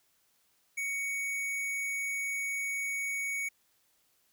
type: tone with tanh clipping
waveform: sine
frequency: 2234 Hz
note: C#7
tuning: 13 cents sharp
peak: -33 dBFS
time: 0.77-3.49 s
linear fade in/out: 10 ms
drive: 18 dB
effects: white hiss -71 dBFS RMS until 4.32 s